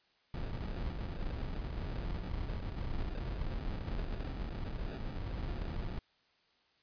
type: noise with sample-and-hold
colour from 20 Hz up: brown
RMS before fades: -38 dBFS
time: 0.34-5.99 s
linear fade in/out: 2 ms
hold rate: 1050 Hz
effects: white hiss -71 dBFS RMS until 6.82 s + resampled to 11025 Hz